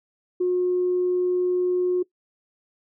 sine tone, 361.1 Hz, F#4, 42 cents flat, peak -18 dBFS, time 0.4-2.03 s, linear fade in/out 10 ms, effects noise-tail reverb RT60 0.1 s tail -20 dB re dry + tanh soft clip ceiling -14 dBFS

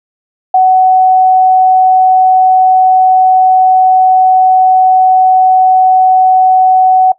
sine tone, 748 Hz, F#5, 19 cents sharp, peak -3 dBFS, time 0.54-7.12 s, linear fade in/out 5 ms, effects noise-tail reverb RT60 0.1 s tail -17 dB re dry

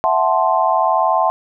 sine chord, F# half-diminished seventh, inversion third, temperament equal with one note detuned, 659.3 / 740 / 873.4 / 1046.5 Hz, E5 / F#5 / A5 / C6, 0 / 0 / -13 / 0 cents, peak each -18 dBFS, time 0.04-1.3 s, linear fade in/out 0 ms, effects none

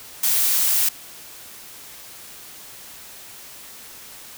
blue noise, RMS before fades -19 dBFS, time 0.23-0.89 s, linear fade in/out 5 ms, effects white hiss -41 dBFS RMS until 4.37 s

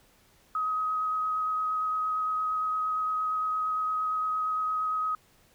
sine tone with vibrato, 1264 Hz, D#6, 27 cents sharp, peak -26 dBFS, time 0.55-5.15 s, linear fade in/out 2 ms, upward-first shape triangle, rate 8.7 Hz, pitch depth 12 cents each way, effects pink hiss -62 dBFS RMS until 5.54 s

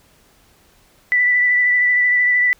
sine tone with vibrato, 1975.5 Hz, B6, in tune, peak -12 dBFS, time 1.12-2.53 s, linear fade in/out 0 ms, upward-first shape sine, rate 13 Hz, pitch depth 17 cents each way, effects pink hiss -54 dBFS RMS until 2.59 s

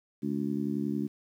harmonic tone, 71 Hz, C#2, 42 cents sharp, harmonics 2 / 3 / 4 / 5, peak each -38 / -31 / -33 / -38 dBFS, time 0.22-1.08 s, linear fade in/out 20 ms, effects 10-bit

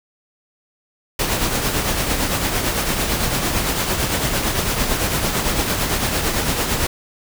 pink noise with tremolo, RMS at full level -18 dBFS, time 1.19-6.87 s, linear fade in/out 5 ms, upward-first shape triangle, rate 8.9 Hz, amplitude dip 50%, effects none

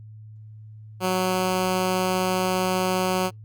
10% pulse tone, 185 Hz, F#3, in tune, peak -13 dBFS, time 1-3.31 s, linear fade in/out 50 ms, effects added 108 Hz sine -40 dBFS peak until 3.44 s + Opus 48 kbps

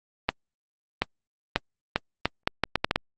accelerating click train, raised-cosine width 0.3 ms, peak -5 dBFS, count 11, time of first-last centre 0.29-2.959 s, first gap 730 ms, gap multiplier 0.74, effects Opus 24 kbps

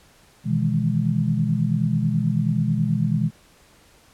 sine chord, E major seventh, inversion second, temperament equal, 123.47 / 155.56 / 164.81 / 207.7 Hz, B2 / D#3 / E3 / G#3, 0 / 0 / 0 / 0 cents, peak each -24 dBFS, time 0.44-3.31 s, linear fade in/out 50 ms, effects pink hiss -54 dBFS RMS until 4.13 s + low-pass 12000 Hz 12 dB/octave

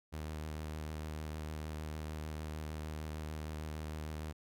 sawtooth tone with vibrato, 77.2 Hz, D#2, 13 cents flat, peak -36 dBFS, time 0.12-4.33 s, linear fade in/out 20 ms, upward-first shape sine, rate 6.6 Hz, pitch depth 20 cents each way, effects none

